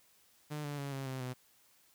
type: tone with pitch steps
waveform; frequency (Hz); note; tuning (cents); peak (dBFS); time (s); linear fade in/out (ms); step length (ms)
sawtooth; 150 / 145.06 / 140.28 / 135.66 / 131.19 / 126.87; D3 / D3 / C#3 / C#3 / C3 / B2; +37 / -21 / +21 / -37 / +5 / +47; -34; 0.5-1.34; 20; 140
effects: white hiss -67 dBFS RMS until 1.94 s